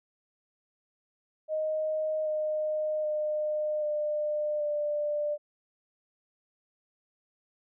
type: tone with pitch steps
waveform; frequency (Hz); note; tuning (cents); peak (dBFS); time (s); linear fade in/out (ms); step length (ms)
sine; 622.3 / 614.8 / 607.4 / 600.1 / 592.8; D#5 / D#5 / D#5 / D5 / D5; 0 / -21 / -42 / +37 / +16; -27; 1.48-5.38; 50; 780
effects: none